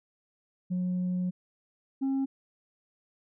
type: tone pair in turn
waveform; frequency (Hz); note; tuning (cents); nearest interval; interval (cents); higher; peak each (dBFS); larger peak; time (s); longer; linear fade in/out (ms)
sine; 181.2 / 269.7; F#3 / C#4; -36 / -47; perfect fifth; 689; second; -25 / -23; second; 0.7-1.31 / 2.01-2.26; first; 20
effects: tanh soft clip ceiling -25 dBFS